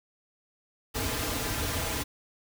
pink noise with comb filter, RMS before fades -31 dBFS, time 0.94-2.04 s, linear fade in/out 20 ms, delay 5.4 ms, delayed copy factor -0.7, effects none

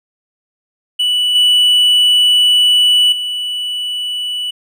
triangle tone with level steps, 2960 Hz, F#7, in tune, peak -10 / -6 / -16 dBFS, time 0.99-4.51 s, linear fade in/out 10 ms, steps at 1.35 / 3.12 s, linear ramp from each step 5 ms, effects none

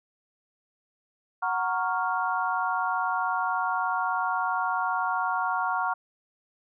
sine chord, Gb major seventh, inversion none, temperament equal, 740 / 932.3 / 1108.7 / 1396.9 Hz, Gb5 / Bb5 / Db6 / F6, 0 / 0 / 0 / 0 cents, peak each -30 dBFS, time 1.42-5.94 s, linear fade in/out 10 ms, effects none

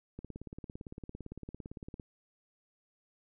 click train, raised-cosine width 3 ms, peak -30 dBFS, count 33, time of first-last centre 0.19-1.998 s, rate 17.7 Hz, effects none

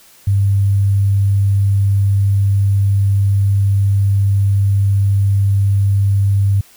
sine tone with sample-and-hold, 99.2 Hz, G2, 21 cents sharp, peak -10 dBFS, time 0.27-6.61 s, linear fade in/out 5 ms, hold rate 11025 Hz, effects white hiss -46 dBFS RMS until 6.76 s

